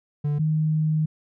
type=tone pair in turn; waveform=triangle / sine; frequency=146.83 / 155.56 Hz; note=D3 / D#3; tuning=0 / 0 cents; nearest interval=minor second; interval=100 cents; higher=second; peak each=-19 dBFS; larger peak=neither; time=0.24-0.39 / 0.39-1.06 s; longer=second; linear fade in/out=10 ms; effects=none